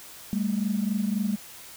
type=tone pair together; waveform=sine; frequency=198.8 / 222.6 Hz; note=G3 / A3; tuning=+25 / +20 cents; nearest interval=major second; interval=195 cents; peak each=-25 / -27 dBFS; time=0.33-1.36 s; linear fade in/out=0 ms; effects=tanh soft clip ceiling -16 dBFS + white hiss -45 dBFS RMS until 1.76 s